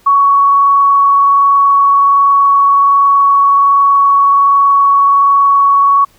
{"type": "tone with frequency modulation", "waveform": "sine", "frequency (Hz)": 1118, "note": "C#6", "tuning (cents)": 14, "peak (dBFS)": -5, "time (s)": [0.06, 6.05], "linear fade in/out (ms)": 10, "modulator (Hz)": 21.3, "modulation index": 0.31, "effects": ["pink hiss -49 dBFS RMS until 6.18 s"]}